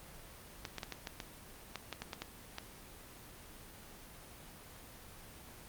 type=clicks; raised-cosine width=0.2 ms; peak=-22 dBFS; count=12; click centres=0.652 / 0.783 / 0.832 / 0.923 / 1.072 / 1.202 / 1.757 / 1.927 / 2.02 / 2.132 / 2.22 / 2.584 s; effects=pink hiss -53 dBFS RMS until 5.68 s + Opus 24 kbps